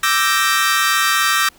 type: chord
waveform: sawtooth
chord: E half-diminished seventh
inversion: third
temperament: equal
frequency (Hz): 1174.7 / 1318.5 / 1568 / 1864.7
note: D6 / E6 / G6 / Bb6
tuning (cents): 0 / 0 / 0 / 0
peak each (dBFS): -16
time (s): 0.03-1.49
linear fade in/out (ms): 5
effects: pink hiss -49 dBFS RMS until 1.58 s